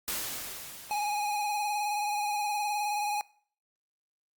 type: noise with exponential decay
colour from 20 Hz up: white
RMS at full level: -32 dBFS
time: 0.08-2.2 s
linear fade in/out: 0 ms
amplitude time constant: 460 ms
type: tone with vibrato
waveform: square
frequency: 830.6 Hz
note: G#5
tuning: in tune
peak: -29 dBFS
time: 0.91-3.21 s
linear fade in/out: 0 ms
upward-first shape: triangle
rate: 19 Hz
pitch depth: 43 cents each way
effects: noise-tail reverb RT60 0.5 s tail -22 dB re dry + Opus 48 kbps